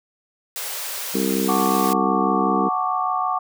white high-pass noise, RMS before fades -29 dBFS, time 0.56-1.93 s, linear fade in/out 0 ms, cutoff 410 Hz, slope 48 dB/octave
harmonic tone, 65.4 Hz, C2, in tune, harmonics 3 / 4 / 5 / 6 / 7, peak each -24 / -25 / -26 / -27 / -27 dBFS, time 1.14-2.69 s, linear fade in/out 10 ms
sine chord, D major seventh, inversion first, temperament equal, 740 / 880 / 1108.7 / 1174.7 Hz, F#5 / A5 / C#6 / D6, 0 / 0 / 0 / 0 cents, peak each -24 / -29 / -25 / -24 dBFS, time 1.48-3.39 s, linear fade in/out 10 ms
effects none

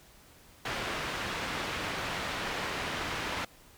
white low-pass noise, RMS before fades -35 dBFS, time 0.65-3.45 s, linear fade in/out 5 ms, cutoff 2400 Hz, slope 12 dB/octave, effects pink hiss -57 dBFS RMS until 3.77 s

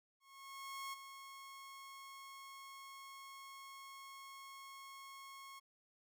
sawtooth tone with ADSR envelope, 1090 Hz, C#6, 29 cents flat, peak -39 dBFS, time 0.2-5.6 s, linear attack 730 ms, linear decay 16 ms, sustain -9 dB, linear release 17 ms, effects none

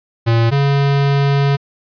square tone pair in turn, 115.3 / 140.26 Hz, A#2 / C#3, -19 / +21 cents, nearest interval minor third, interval 340 cents, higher second, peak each -11 / -12 dBFS, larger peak first, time 0.26-0.51 / 0.51-1.57 s, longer second, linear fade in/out 20 ms, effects resampled to 11025 Hz

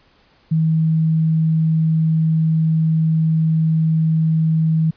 sine tone, 160 Hz, D#3, 49 cents sharp, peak -13 dBFS, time 0.51-4.91 s, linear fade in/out 10 ms, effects pink hiss -55 dBFS RMS until 4.96 s + resampled to 11025 Hz

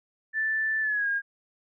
sine tone with pitch glide, 1761 to 1624.2 Hz, A6 to G#6, +1 to -39 cents, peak -24 dBFS, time 0.33-1.22 s, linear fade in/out 50 ms, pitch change -140 cents, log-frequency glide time 0.81-1.08 s, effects none

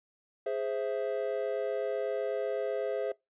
triangle chord, Ab augmented, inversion none, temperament equal, 415.3 / 523.3 / 659.3 Hz, Ab4 / C5 / E5, 0 / 0 / 0 cents, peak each -32 / -32 / -33 dBFS, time 0.46-3.12 s, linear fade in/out 5 ms, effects noise-tail reverb RT60 0.2 s tail -23 dB re dry + resampled to 8000 Hz

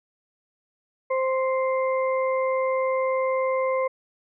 harmonic tone, 523.3 Hz, C5, in tune, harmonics 1 / 2 / 4, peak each -22 / -28 / -34 dBFS, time 1.1-3.88 s, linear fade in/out 10 ms, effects none

